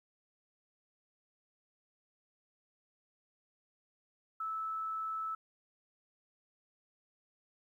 sine tone, 1309 Hz, E6, 13 cents flat, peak -35 dBFS, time 4.4-5.35 s, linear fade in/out 5 ms, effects 12-bit

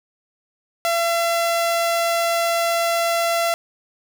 sawtooth tone, 677 Hz, E5, 46 cents sharp, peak -14 dBFS, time 0.85-3.54 s, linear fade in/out 0 ms, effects none

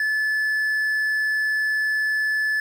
triangle tone, 1732 Hz, A6, 28 cents flat, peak -18 dBFS, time 0-2.6 s, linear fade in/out 2 ms, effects 8-bit

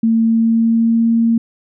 sine tone with pitch glide, 226.2 to 229.6 Hz, A3 to A#3, +48 to -26 cents, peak -10 dBFS, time 0.03-1.38 s, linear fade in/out 5 ms, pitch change +26 cents, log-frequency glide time 0.21-1.09 s, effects none

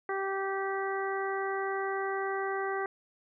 harmonic tone, 389.1 Hz, G4, 13 cents flat, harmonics 1 / 2 / 3 / 4 / 5, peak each -33 / -36 / -38 / -39 / -40 dBFS, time 0.09-2.86 s, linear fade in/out 2 ms, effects none

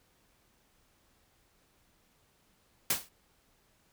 white noise with exponential decay, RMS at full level -24 dBFS, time 2.9-3.09 s, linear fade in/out 5 ms, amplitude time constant 41 ms, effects pink hiss -69 dBFS RMS until 3.92 s

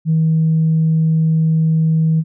sine tone, 160 Hz, D#3, 49 cents sharp, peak -10 dBFS, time 0.05-2.24 s, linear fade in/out 50 ms, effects tanh soft clip ceiling -7 dBFS

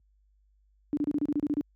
sine tone bursts, 293.7 Hz, D4, in tune, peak -24 dBFS, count 10, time 0.93-1.61 s, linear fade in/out 0 ms, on 41 ms, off 30 ms, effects added 50 Hz sine -54 dBFS peak until 1.75 s + high-pass 80 Hz 12 dB/octave

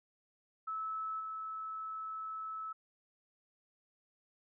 sine tone with level steps, 1303 Hz, E6, 20 cents flat, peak -36 / -39 dBFS, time 0.67-2.73 s, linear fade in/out 10 ms, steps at 1.19 s, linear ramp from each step 20 ms, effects none

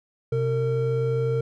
triangle tone pair together, 128.19 / 456.8 Hz, C3 / A#4, -35 / -35 cents, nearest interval octave + minor seventh, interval 2200 cents, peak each -22 dBFS, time 0.32-1.41 s, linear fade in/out 5 ms, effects none

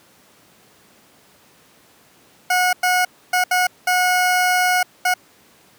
20% pulse tone bursts at uneven times, 728 Hz, F#5, 28 cents flat, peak -10 dBFS, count 6, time 2.5-2.73 / 2.83-3.05 / 3.33-3.44 / 3.51-3.67 / 3.87-4.83 / 5.05-5.14 s, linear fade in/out 5 ms, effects pink hiss -52 dBFS RMS until 5.78 s + high-pass 150 Hz 12 dB/octave

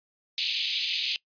white band-pass noise, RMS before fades -29 dBFS, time 0.38-1.16 s, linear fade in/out 0 ms, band 2500 to 4600 Hz, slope 48 dB/octave, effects noise-tail reverb RT60 0.1 s tail -21 dB re dry + resampled to 11025 Hz

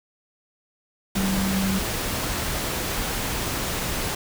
sine tone in noise, 192.5 Hz, G3, 31 cents flat, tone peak -22 dBFS, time 1.16-1.79 s, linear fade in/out 5 ms, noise pink, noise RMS -27 dBFS, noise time 1.15-4.15 s, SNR +2 dB, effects none

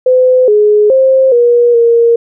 sine tone with pitch steps, 509 / 419.8 / 528 / 478.9 / 466.8 Hz, C5 / G#4 / C5 / A#4 / A#4, -48 / +19 / +16 / +47 / +2 cents, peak -4 dBFS, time 0.06-2.16 s, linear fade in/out 5 ms, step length 420 ms, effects none

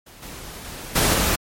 pink noise with level steps, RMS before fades -45 / -37 / -35 / -18 / -20 dBFS, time 0.06-1.36 s, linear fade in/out 10 ms, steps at 0.22 / 0.64 / 0.95 / 1.13 s, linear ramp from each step 10 ms, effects MP3 64 kbps

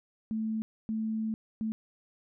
sine tone bursts at uneven times, 220 Hz, A3, in tune, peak -29 dBFS, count 3, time 0.31-0.62 / 0.89-1.34 / 1.61-1.72 s, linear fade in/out 0 ms, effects none

